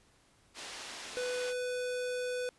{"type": "band-pass noise", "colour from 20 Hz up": "white", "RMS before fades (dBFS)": -45, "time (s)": [0.54, 1.54], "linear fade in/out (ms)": 50, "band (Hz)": [260, 5500], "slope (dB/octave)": 12}
{"type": "tone", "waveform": "square", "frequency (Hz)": 497.5, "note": "B4", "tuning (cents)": 13, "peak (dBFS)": -34, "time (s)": [1.17, 2.49], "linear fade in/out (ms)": 0}
{"effects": ["pink hiss -66 dBFS RMS until 2.58 s", "resampled to 24000 Hz"]}